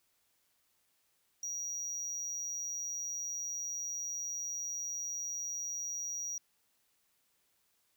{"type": "tone", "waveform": "triangle", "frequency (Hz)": 5760, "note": "F#8", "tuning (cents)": -47, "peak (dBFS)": -35, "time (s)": [1.43, 6.38], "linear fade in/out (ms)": 2, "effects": ["white hiss -75 dBFS RMS until 7.96 s"]}